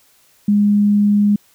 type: tone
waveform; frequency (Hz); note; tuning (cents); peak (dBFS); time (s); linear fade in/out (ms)
sine; 205.7; G#3; -16; -10; 0.48-1.36; 5
effects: white hiss -54 dBFS RMS until 1.54 s